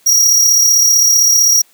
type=tone with amplitude modulation; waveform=45% pulse; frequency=5690 Hz; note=F8; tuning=31 cents sharp; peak=-6 dBFS; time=0.06-1.62 s; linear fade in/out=10 ms; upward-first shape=sine; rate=35.6 Hz; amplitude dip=35%; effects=white hiss -51 dBFS RMS until 1.73 s + high-pass 150 Hz 12 dB/octave